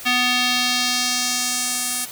square tone with band-pass filter sweep, 248.3 Hz, B3, 9 cents sharp, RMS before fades -21 dBFS, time 0.05-2.06 s, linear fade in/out 20 ms, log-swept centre 2800 to 10000 Hz, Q 1.4, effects white hiss -36 dBFS RMS until 2.11 s

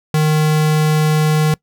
square tone, 154.1 Hz, D#3, 16 cents flat, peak -12 dBFS, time 0.14-1.54 s, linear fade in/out 2 ms, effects noise-tail reverb RT60 0.1 s tail -23 dB re dry

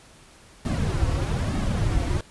brown noise with flanger, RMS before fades -24 dBFS, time 0.65-2.21 s, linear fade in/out 2 ms, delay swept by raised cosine 2 to 5 ms, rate 1.1 Hz, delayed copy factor -0.7, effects pink hiss -51 dBFS RMS until 2.3 s + resampled to 24000 Hz

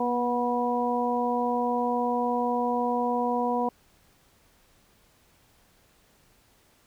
harmonic tone with a mistuned harmonic, 243.7 Hz, B3, 23 cents flat, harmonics 1 / 2 / 3 / 4, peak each -29 / -29 / -29 / -29 dBFS, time 0-3.69 s, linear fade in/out 5 ms, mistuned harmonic 1, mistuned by -15 cents, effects pink hiss -62 dBFS RMS until 6.86 s

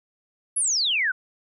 sine exponential sweep, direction down, 11175 to 1437 Hz, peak -20 dBFS, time 0.56-1.12 s, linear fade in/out 10 ms, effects none

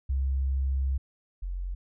sine tone pair in turn, 67 / 45.11 Hz, C2 / F#1, +42 / -43 cents, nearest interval perfect fifth, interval 685 cents, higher first, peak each -24 / -30 dBFS, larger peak first, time 0.09-0.98 / 1.42-1.75 s, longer first, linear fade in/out 10 ms, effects none

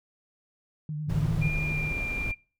sine tone with vibrato, 151.5 Hz, D#3, 46 cents flat, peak -30 dBFS, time 0.89-1.92 s, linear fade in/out 2 ms, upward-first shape sine, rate 10 Hz, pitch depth 30 cents each way
sine chord, A suspended fourth, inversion none, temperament equal, 110 / 146.83 / 164.81 Hz, A2 / D3 / E3, 0 / 0 / 0 cents, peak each -30 dBFS, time 1.07-1.5 s, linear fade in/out 20 ms
brown noise, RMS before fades -33 dBFS, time 1.09-2.32 s, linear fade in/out 10 ms
sine tone with pitch glide, 2406 to 2384 Hz, D7 to D7, +41 to +25 cents, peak -30 dBFS, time 1.41-2.35 s, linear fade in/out 20 ms, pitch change -16 cents, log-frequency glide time 1.62-1.81 s
effects noise-tail reverb RT60 0.4 s tail -25 dB re dry

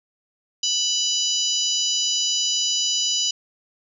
harmonic tone, 987.8 Hz, B5, in tune, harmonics 3 / 4 / 5 / 6 / 7, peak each -24 / -29 / -26 / -26 / -28 dBFS, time 0.63-3.31 s, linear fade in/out 5 ms, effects none

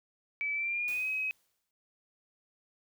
sine tone with pitch glide, 2302 to 2540 Hz, D7 to D#7, -35 to +35 cents, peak -30 dBFS, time 0.41-1.31 s, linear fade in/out 0 ms, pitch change +170 cents, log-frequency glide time 0.53-1.08 s
white noise with exponential decay, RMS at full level -47 dBFS, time 0.88-1.71 s, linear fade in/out 1 ms, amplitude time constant 180 ms
effects none

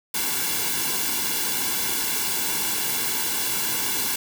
white noise with comb filter, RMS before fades -25 dBFS, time 0.14-4.16 s, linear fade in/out 5 ms, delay 1.6 ms, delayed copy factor -0.8, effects none

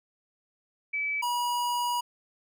sine / square tone pair in turn, 2300 / 967 Hz, D7 / B5, -37 / -37 cents, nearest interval octave + minor third, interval 1500 cents, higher first, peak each -27 dBFS, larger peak neither, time 0.93-1.22 / 1.22-2.01 s, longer second, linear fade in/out 10 ms, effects none

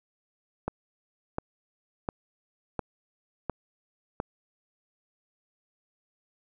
click train, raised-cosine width 1 ms, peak -15 dBFS, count 6, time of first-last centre 0.68-4.201 s, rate 1.42 Hz, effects none

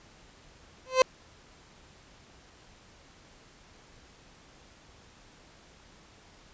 30% pulse tone with exponential growth, 517 Hz, C5, 21 cents flat, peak -11 dBFS, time 0.86-1.02 s, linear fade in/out 2 ms, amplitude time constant 34 ms, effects pink hiss -56 dBFS RMS until 6.53 s + resampled to 16000 Hz

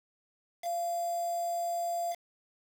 sine tone with quantisation, 690 Hz, F5, 21 cents flat, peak -30 dBFS, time 0.62-2.16 s, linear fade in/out 50 ms, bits 7, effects none

